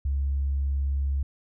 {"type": "tone", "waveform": "sine", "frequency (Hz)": 69.2, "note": "C#2", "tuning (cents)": -2, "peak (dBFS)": -22, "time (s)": [0.05, 1.23], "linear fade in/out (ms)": 5, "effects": ["tanh soft clip ceiling -19 dBFS"]}